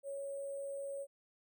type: tone with sample-and-hold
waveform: sine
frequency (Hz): 555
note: C#5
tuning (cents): +2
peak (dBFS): -39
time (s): 0.03-1.07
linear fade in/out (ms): 50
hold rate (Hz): 8820
effects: none